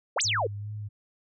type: exponential two-way sweep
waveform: sine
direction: up then down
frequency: 392 to 8372 to 392 Hz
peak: -24 dBFS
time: 0.16-0.47 s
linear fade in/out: 5 ms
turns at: 0.22 s
type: tone with vibrato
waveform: sine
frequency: 103.83 Hz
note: G#2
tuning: in tune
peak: -33 dBFS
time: 0.24-0.89 s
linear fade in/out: 20 ms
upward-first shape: sine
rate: 2.5 Hz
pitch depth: 35 cents each way
effects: none